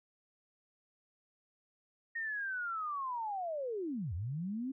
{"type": "linear two-way sweep", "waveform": "sine", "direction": "down then up", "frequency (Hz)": [1864.7, 77.78, 274.1], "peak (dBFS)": -35, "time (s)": [2.15, 4.72], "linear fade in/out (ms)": 10, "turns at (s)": 4.14, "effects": []}